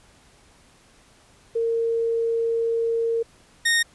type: tone pair in turn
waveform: sine / sawtooth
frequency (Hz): 459.2 / 1851.7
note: A#4 / A#6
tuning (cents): -26 / -12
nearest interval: 2 octaves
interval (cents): 2414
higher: second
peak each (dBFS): -20 / -14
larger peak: second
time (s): 1.55-3.23 / 3.65-3.83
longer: first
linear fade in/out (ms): 10
effects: pink hiss -55 dBFS RMS until 3.94 s + resampled to 24000 Hz